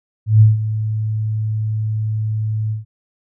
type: tone with ADSR envelope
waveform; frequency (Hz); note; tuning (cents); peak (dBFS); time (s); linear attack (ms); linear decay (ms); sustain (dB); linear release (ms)
sine; 108.6; A2; -22; -4; 0.26-2.85; 150; 160; -13; 140
effects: none